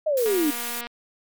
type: exponential sweep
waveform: sine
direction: down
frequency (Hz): 641 to 281.3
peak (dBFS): -19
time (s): 0.06-0.51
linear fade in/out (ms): 10
type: noise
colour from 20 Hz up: blue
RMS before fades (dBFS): -31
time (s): 0.17-0.81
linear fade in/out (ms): 2
type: click train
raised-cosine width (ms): 0.3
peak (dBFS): -19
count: 146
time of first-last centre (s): 0.26-0.869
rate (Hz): 238
effects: MP3 96 kbps